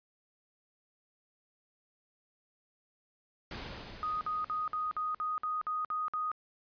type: noise with exponential decay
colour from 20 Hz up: pink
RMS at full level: -40 dBFS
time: 3.51-5.86 s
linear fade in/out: 2 ms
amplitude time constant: 510 ms
type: tone bursts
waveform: sine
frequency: 1244.5 Hz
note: D#6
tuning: in tune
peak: -31 dBFS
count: 10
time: 4.03-6.316 s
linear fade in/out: 0 ms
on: 180 ms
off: 54 ms
effects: resampled to 11025 Hz